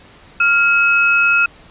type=tone pair together; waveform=sine; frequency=1396.9 / 2566 Hz; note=F6 / E7; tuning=0 / -47 cents; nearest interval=major seventh; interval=1053 cents; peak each=-13 dBFS; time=0.4-1.46 s; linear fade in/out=5 ms; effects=pink hiss -44 dBFS RMS until 1.7 s + resampled to 8000 Hz